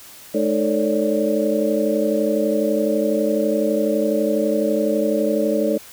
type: tone cluster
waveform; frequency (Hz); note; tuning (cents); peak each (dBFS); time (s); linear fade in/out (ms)
sine; 213.6 / 308 / 442.6 / 550 / 582; G#3 / D#4 / A4 / C#5 / D5; +49 / -17 / +10 / -14 / -16; -23; 0.34-5.78; 10
effects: white hiss -42 dBFS RMS until 5.92 s

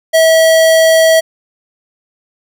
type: tone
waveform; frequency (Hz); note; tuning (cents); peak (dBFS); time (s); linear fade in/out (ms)
square; 647; E5; -32; -6; 0.13-1.21; 20
effects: none

